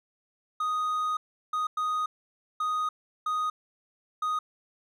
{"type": "tone bursts at uneven times", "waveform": "triangle", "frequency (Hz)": 1244.5, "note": "D#6", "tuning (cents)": 0, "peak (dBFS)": -24, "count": 6, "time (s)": [[0.6, 1.17], [1.53, 1.67], [1.77, 2.06], [2.6, 2.89], [3.26, 3.5], [4.22, 4.39]], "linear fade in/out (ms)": 5, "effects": []}